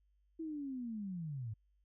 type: linear sweep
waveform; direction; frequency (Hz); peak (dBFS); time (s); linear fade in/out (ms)
sine; down; 329.6 to 102.1; -39; 0.39-1.54; 10
effects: added 50 Hz sine -70 dBFS peak until 1.84 s